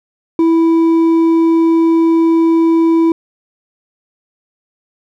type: tone with hard clipping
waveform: sine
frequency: 329.2 Hz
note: E4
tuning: 2 cents flat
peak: -9 dBFS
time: 0.39-3.12 s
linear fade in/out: 2 ms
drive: 4 dB
effects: none